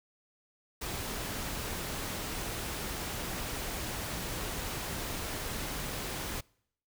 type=noise; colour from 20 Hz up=pink; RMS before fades=-37 dBFS; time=0.81-6.41 s; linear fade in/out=10 ms; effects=noise-tail reverb RT60 0.7 s tail -26 dB re dry